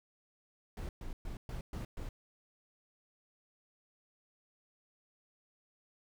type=noise bursts; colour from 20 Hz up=brown; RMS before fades=-41 dBFS; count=6; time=0.77-2.09 s; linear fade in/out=2 ms; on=120 ms; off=120 ms; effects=none